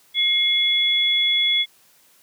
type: tone pair together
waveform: sine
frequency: 2139 / 3390 Hz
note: C7 / G#7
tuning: +38 / +35 cents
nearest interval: minor sixth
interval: 797 cents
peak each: -23 / -17 dBFS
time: 0.14-1.66 s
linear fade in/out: 50 ms
effects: white hiss -56 dBFS RMS until 2.22 s + high-pass 100 Hz 12 dB/octave